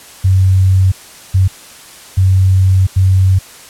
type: tone bursts at uneven times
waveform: sine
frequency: 94.4 Hz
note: F#2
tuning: 35 cents sharp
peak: -6 dBFS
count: 4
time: 0.24-0.92 / 1.34-1.48 / 2.17-2.87 / 2.96-3.39 s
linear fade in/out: 10 ms
effects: white hiss -36 dBFS RMS until 3.69 s + low-pass 11000 Hz 12 dB/octave